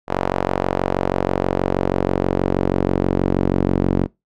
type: tone with band-pass filter sweep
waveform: sawtooth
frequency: 46.25 Hz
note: F#1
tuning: in tune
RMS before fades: -19 dBFS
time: 0.07-4.08 s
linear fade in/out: 50 ms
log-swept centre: 750 to 280 Hz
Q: 1.1
effects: noise-tail reverb RT60 0.2 s tail -23 dB re dry